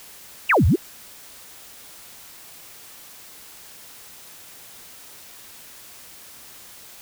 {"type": "exponential two-way sweep", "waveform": "sine", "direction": "down then up", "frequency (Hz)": [3061, 69, 439.2], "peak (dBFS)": -13, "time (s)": [0.49, 0.76], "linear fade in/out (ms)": 10, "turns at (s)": 0.66, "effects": ["white hiss -44 dBFS RMS until 7.01 s"]}